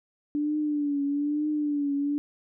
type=tone with vibrato; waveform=sine; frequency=292.2 Hz; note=D4; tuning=9 cents flat; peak=-24 dBFS; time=0.35-2.18 s; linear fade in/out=0 ms; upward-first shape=triangle; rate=1.1 Hz; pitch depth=70 cents each way; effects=none